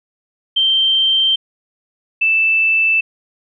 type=tone pair in turn; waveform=sine; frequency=3136 / 2644 Hz; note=G7 / E7; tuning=0 / +5 cents; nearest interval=minor third; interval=295 cents; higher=first; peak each=-11 dBFS; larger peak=neither; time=0.56-1.36 / 2.21-3.01 s; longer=neither; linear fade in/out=10 ms; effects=none